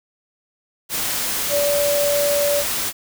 sine tone in noise, 577 Hz, D5, 31 cents flat, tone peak -17 dBFS, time 1.49-2.64 s, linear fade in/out 50 ms, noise white, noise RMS -23 dBFS, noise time 0.89-2.93 s, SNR +3 dB, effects none

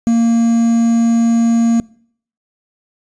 triangle tone with quantisation, 231.2 Hz, A#3, 14 cents flat, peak -7 dBFS, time 0.07-1.8 s, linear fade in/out 0 ms, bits 5, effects noise-tail reverb RT60 0.6 s tail -24 dB re dry + resampled to 22050 Hz

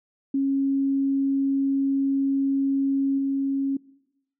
sine tone with level steps, 273.6 Hz, C#4, 23 cents flat, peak -20 / -22 dBFS, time 0.34-3.77 s, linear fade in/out 5 ms, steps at 3.18 s, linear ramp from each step 5 ms, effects noise-tail reverb RT60 0.9 s tail -22 dB re dry

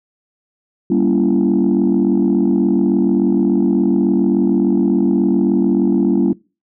sine chord, G diminished seventh, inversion none, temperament just, 196 / 235.2 / 282.2 / 338.7 Hz, G3 / Bb3 / Db4 / Fb4, 0 / +16 / +31 / +47 cents, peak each -16 dBFS, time 0.9-6.33 s, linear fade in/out 5 ms, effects noise-tail reverb RT60 0.3 s tail -23 dB re dry + tanh soft clip ceiling -6 dBFS

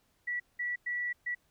sine tone bursts at uneven times, 1949 Hz, B6, 23 cents flat, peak -31 dBFS, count 4, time 0.27-0.4 / 0.59-0.76 / 0.86-1.13 / 1.26-1.35 s, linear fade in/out 10 ms, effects pink hiss -72 dBFS RMS until 1.5 s

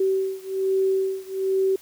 sine beating tone pair, 382.8 / 384 Hz, G4 / G4, -41 / -36 cents, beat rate 1.2 Hz, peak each -23 / -24 dBFS, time 0-1.76 s, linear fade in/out 5 ms, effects white hiss -50 dBFS RMS until 1.81 s

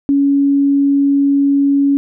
sine tone, 280 Hz, C#4, 18 cents sharp, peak -9 dBFS, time 0.09-1.97 s, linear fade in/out 0 ms, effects none

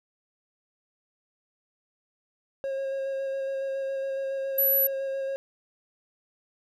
triangle tone with vibrato, 541 Hz, C#5, 42 cents flat, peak -26 dBFS, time 2.64-5.36 s, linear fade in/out 0 ms, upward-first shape square, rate 7.2 Hz, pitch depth 11 cents each way
sine tone, 11830 Hz, F#9, 1 cent flat, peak -20 dBFS, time 4.58-4.87 s, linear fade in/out 5 ms
effects none

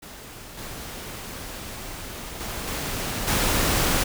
pink noise with level steps, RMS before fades -41 / -36 / -32 / -29 / -22 dBFS, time 0.02-4.04 s, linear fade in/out 10 ms, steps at 0.57 / 2.4 / 2.67 / 3.27 s, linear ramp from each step 10 ms, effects none

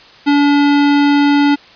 square tone, 287.1 Hz, D4, 39 cents flat, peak -9 dBFS, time 0.26-1.56 s, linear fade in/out 20 ms, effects white hiss -41 dBFS RMS until 1.75 s + resampled to 11025 Hz

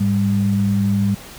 sine tone pair together, 105.36 / 198.2 Hz, G#2 / G3, +25 / +19 cents, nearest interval major seventh, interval 1094 cents, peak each -19 / -16 dBFS, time 0-1.15 s, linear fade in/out 10 ms, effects pink hiss -38 dBFS RMS until 1.38 s

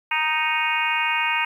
harmonic tone with a mistuned harmonic, 311.1 Hz, D#4, in tune, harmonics 3 / 4 / 5 / 6 / 7 / 8 / 9, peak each -25 / -31 / -30 / -30 / -27 / -25 / -29 dBFS, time 0.11-1.45 s, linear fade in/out 5 ms, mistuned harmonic 7, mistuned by +17 cents, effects 9-bit

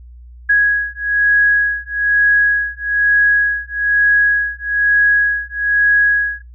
sine beating tone pair, 1661.2 / 1662.3 Hz, G#6 / G#6, 0 / +1 cents, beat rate 1.1 Hz, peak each -14 dBFS, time 0.49-6.42 s, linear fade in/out 10 ms, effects noise-tail reverb RT60 0.2 s tail -21 dB re dry + added 60 Hz sine -35 dBFS peak until 6.54 s

